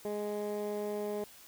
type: tone with band-pass filter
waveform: 15% pulse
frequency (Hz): 207.9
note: G#3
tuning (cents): +2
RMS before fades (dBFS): -36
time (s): 0.05-1.24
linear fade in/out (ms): 2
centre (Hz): 420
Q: 1.3
effects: white hiss -55 dBFS RMS until 1.47 s